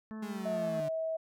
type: harmonic tone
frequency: 217.9 Hz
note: A3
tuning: 17 cents flat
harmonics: 1 / 2 / 3 / 4 / 5 / 6 / 7 / 8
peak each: -39 / -52 / -56 / -57 / -55 / -58 / -64 / -58 dBFS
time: 0.11-0.8 s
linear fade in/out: 0 ms
type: linear sweep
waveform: 35% pulse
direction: down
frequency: 209.8 to 146.83 Hz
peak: -37 dBFS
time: 0.22-0.89 s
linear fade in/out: 10 ms
type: tone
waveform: sine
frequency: 645 Hz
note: E5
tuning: 38 cents flat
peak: -31 dBFS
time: 0.45-1.17 s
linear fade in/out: 10 ms
effects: none